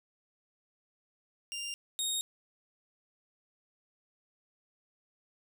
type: tone pair in turn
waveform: 20% pulse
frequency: 2794 / 3730 Hz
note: F7 / A#7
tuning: 0 / 0 cents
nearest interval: perfect fourth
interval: 500 cents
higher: second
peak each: -32 / -25 dBFS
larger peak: second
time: 1.52-1.74 / 1.99-2.21 s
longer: neither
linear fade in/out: 0 ms
effects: none